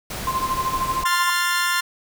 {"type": "noise", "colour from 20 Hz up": "pink", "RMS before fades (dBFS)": -30, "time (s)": [0.1, 1.04], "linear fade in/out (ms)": 5}
{"type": "tone with tremolo", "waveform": "sine", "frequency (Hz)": 1046.5, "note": "C6", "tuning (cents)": 0, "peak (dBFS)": -18, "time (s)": [0.27, 1.3], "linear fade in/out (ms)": 2, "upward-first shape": "sine", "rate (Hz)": 13, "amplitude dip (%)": 75}
{"type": "chord", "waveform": "sawtooth", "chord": "F major", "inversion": "second", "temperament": "equal", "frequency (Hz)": [1046.5, 1396.9, 1760], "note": ["C6", "F6", "A6"], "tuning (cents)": [0, 0, 0], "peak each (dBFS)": -20, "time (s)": [1.05, 1.81], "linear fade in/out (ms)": 10}
{"effects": []}